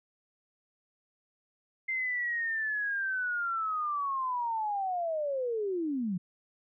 sine linear sweep, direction down, 2093 to 169.3 Hz, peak -29 dBFS, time 1.88-6.18 s, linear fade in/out 10 ms, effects none

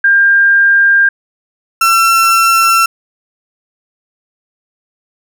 sine / 35% pulse tone pair in turn, 1600 / 1348.7 Hz, G6 / E6, +35 / +39 cents, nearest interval minor third, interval 296 cents, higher first, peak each -5 dBFS, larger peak neither, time 0.04-1.09 / 1.81-2.86 s, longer neither, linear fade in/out 5 ms, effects none

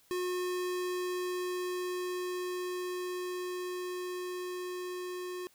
square tone with level ramp, 361.6 Hz, F#4, 40 cents flat, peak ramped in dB -32 to -38 dBFS, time 0.11-5.47 s, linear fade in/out 0 ms, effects white hiss -65 dBFS RMS until 5.54 s

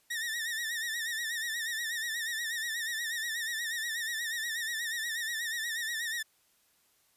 sawtooth tone with vibrato, 1833 Hz, A#6, 30 cents flat, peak -29 dBFS, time 0.1-6.23 s, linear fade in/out 10 ms, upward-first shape sine, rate 8.3 Hz, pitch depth 83 cents each way, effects white hiss -69 dBFS RMS until 7.16 s + resampled to 32000 Hz

